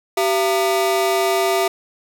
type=ring-modulated tone; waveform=35% pulse; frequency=532 Hz; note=C5; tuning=29 cents sharp; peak=-11 dBFS; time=0.17-1.68 s; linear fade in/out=5 ms; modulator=146 Hz; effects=none